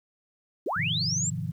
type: linear sweep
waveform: sine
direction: up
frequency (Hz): 261.6 to 7650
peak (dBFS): -26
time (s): 0.66-1.3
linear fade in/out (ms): 5
type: chord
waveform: sine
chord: F minor seventh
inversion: first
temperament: equal with one note detuned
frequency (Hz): 103.83 / 128.49 / 155.56 / 174.61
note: Ab2 / C3 / Eb3 / F3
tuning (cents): 0 / -31 / 0 / 0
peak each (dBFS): -35 / -35 / -33 / -35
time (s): 0.76-1.52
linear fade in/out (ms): 10
effects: 10-bit